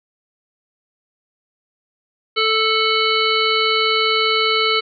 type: harmonic tone with a mistuned harmonic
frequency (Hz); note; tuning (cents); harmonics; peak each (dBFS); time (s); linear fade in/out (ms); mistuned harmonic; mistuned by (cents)
440; A4; 0; 1 / 3 / 5 / 7 / 9 / 10; -21 / -20 / -21 / -21 / -24 / -25; 2.36-4.81; 20; 7; -37
effects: none

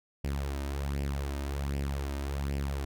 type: tone with flanger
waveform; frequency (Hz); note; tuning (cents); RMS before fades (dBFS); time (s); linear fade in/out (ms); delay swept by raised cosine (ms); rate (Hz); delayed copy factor
sawtooth; 69.8; C#2; +13; -33; 0.24-2.85; 5; 0.38 to 3.28; 1.3; +0.6
effects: none

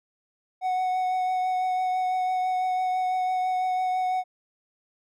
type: tone with vibrato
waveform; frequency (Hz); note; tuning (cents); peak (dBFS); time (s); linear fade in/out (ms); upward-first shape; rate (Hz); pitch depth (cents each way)
triangle; 740; F#5; 0; -21; 0.61-4.24; 50; triangle; 6; 15
effects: none

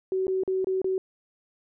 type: tone with dropouts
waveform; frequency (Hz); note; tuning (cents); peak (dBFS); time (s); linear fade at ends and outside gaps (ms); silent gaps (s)
sine; 377.3; F#4; +34; -23; 0.12-0.98; 1; 0.269-0.28 / 0.435-0.477 / 0.645-0.67 / 0.817-0.844
effects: none

